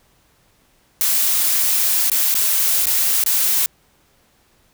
blue noise with dropouts, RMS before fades -17 dBFS, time 1.01-3.66 s, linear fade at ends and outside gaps 0 ms, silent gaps 2.099-2.117 / 2.341-2.352 / 2.857-2.869 / 3.238-3.262 s, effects pink hiss -58 dBFS RMS until 4.73 s

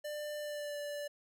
square tone with pitch glide, 595 to 583.4 Hz, D5 to D5, +22 to -12 cents, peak -39 dBFS, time 0.04-1.08 s, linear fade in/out 10 ms, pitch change -34 cents, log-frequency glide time 0.39-0.78 s, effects none

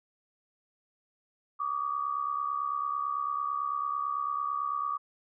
sine tone pair together, 1146 / 1215 Hz, D6 / D#6, -43 / -42 cents, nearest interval minor second, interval 101 cents, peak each -31 / -33 dBFS, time 1.59-4.98 s, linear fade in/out 20 ms, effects none

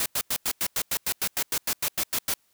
white noise bursts, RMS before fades -26 dBFS, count 16, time 0-2.339 s, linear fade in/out 2 ms, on 59 ms, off 93 ms, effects white hiss -67 dBFS RMS until 2.53 s

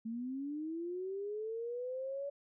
sine linear sweep, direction up, 220 to 570 Hz, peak -37 dBFS, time 0.05-2.3 s, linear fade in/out 10 ms, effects none

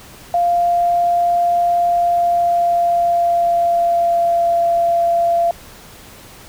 sine tone with pitch glide, 696 to 684 Hz, F5 to F5, -6 to -36 cents, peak -12 dBFS, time 0.34-5.51 s, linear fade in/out 2 ms, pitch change -30 cents, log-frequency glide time 1.86-4.59 s, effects pink hiss -40 dBFS RMS until 6.48 s

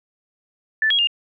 sine tone with pitch steps, 1757 / 3298 / 2816 Hz, A6 / G#7 / F7, -3 / -13 / +14 cents, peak -15 dBFS, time 0.82-1.072 s, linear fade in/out 2 ms, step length 84 ms, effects none

